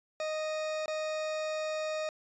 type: tone with dropouts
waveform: 40% pulse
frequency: 621 Hz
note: D#5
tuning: 3 cents flat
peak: -31 dBFS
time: 0.2-2.09 s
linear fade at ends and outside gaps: 1 ms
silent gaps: 0.859-0.88 s
effects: resampled to 16000 Hz